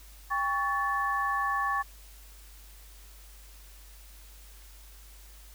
sine tone cluster, 798 / 1119 / 1746 Hz, G5 / C#6 / A6, +31 / +16 / -14 cents, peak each -34 / -28 / -32 dBFS, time 0.3-1.83 s, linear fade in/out 20 ms, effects added 50 Hz sine -49 dBFS peak until 5.54 s + white hiss -55 dBFS RMS until 5.54 s

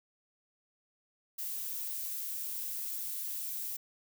violet noise with high-pass filter sweep, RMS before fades -38 dBFS, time 1.38-3.77 s, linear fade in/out 10 ms, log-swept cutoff 300 to 1600 Hz, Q 0.75, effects none

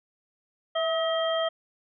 harmonic tone with a mistuned harmonic, 638 Hz, D#5, 43 cents sharp, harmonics 1 / 2 / 3 / 5, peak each -25 / -32 / -37 / -32 dBFS, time 0.75-1.49 s, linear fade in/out 10 ms, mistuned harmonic 1, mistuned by +44 cents, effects none

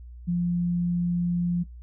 sine tone, 174.61 Hz, F3, in tune, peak -22 dBFS, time 0.27-1.64 s, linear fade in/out 20 ms, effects noise-tail reverb RT60 0.1 s tail -20 dB re dry + added 60 Hz sine -40 dBFS peak until 1.82 s

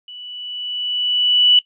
sine tone with level ramp, 2960 Hz, F#7, in tune, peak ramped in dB -33 to -7 dBFS, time 0.08-1.59 s, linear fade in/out 2 ms, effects noise-tail reverb RT60 0.1 s tail -19 dB re dry

